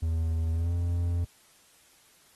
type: tone with pitch glide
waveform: triangle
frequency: 81.4 to 86.24 Hz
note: E2 to F2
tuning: -21 to -21 cents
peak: -23 dBFS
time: 0.02-1.25 s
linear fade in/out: 10 ms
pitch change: +100 cents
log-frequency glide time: 0.52-0.73 s
effects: white hiss -60 dBFS RMS until 2.35 s + AAC 32 kbps